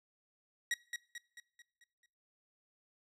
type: tone with echo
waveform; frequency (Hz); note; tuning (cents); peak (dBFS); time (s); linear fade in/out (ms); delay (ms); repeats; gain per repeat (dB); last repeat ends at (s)
sawtooth; 1905; A#6; +37; -28; 0.71-0.74; 2; 220; 6; -6; 2.06
effects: noise-tail reverb RT60 0.5 s tail -22 dB re dry + low-pass 10000 Hz 12 dB/octave